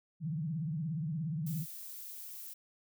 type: tone with vibrato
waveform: sine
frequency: 157.7 Hz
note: D#3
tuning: 24 cents sharp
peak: -33 dBFS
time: 0.2-1.66 s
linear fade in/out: 50 ms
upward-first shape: triangle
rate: 17 Hz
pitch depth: 220 cents each way
type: noise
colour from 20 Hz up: violet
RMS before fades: -46 dBFS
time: 1.46-2.54 s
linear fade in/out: 10 ms
effects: none